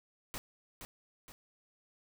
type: noise with echo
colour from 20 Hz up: pink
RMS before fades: -41 dBFS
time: 0.34-0.38 s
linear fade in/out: 0 ms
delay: 470 ms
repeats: 2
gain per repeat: -6 dB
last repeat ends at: 1.32 s
effects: none